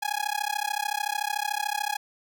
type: tone with amplitude modulation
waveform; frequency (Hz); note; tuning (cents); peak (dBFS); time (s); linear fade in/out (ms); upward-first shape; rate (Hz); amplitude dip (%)
sawtooth; 830.6; G#5; 0; -19; 0.02-1.97; 10; sine; 33.6; 100
effects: none